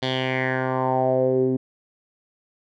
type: tone with low-pass filter sweep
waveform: 10% pulse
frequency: 129.9 Hz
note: C3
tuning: 12 cents flat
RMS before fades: -22 dBFS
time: 0.02-1.57 s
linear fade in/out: 10 ms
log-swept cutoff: 3900 to 300 Hz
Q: 4.4
effects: none